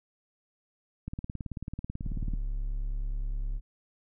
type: click train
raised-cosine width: 5 ms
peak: -23 dBFS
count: 24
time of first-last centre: 1.08-2.337 s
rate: 18.3 Hz
type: tone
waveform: triangle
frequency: 34.86 Hz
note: C#1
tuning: 11 cents sharp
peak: -27 dBFS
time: 2.01-3.61 s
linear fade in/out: 50 ms
effects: none